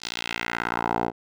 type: tone with band-pass filter sweep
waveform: 10% pulse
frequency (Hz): 58.27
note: A#1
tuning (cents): 0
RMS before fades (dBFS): -28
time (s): 0-1.12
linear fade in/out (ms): 50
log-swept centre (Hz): 4800 to 590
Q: 1.8
effects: none